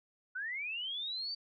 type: linear sweep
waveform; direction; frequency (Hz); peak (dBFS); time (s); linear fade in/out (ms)
sine; up; 1449 to 4659; -36; 0.35-1.35; 10
effects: none